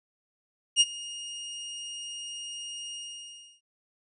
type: tone with ADSR envelope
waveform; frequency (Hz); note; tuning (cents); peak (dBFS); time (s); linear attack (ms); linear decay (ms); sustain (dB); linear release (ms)
sawtooth; 2852; F7; +36; -12; 0.76-3.61; 46; 38; -21; 670
effects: resampled to 22050 Hz